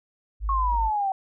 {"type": "tone", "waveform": "sine", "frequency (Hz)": 52, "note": "G#1", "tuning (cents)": 3, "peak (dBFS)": -24, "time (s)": [0.4, 0.91], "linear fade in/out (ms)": 50}
{"type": "exponential sweep", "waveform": "sine", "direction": "down", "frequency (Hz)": [1102, 759], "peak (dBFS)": -22, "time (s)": [0.49, 1.12], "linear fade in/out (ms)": 2}
{"effects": []}